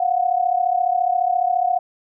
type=tone pair together; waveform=sine; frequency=705.5 / 740 Hz; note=F5 / F#5; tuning=+17 / 0 cents; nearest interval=minor second; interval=83 cents; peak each=-19 dBFS; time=0-1.79 s; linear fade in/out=5 ms; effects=none